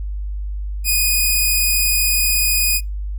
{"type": "tone", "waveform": "5% pulse", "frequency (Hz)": 2479, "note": "D#7", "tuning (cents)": -7, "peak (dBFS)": -5, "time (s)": [0.84, 2.81], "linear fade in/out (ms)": 50, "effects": ["noise-tail reverb RT60 0.2 s tail -26 dB re dry", "added 50 Hz sine -22 dBFS peak until 3.18 s"]}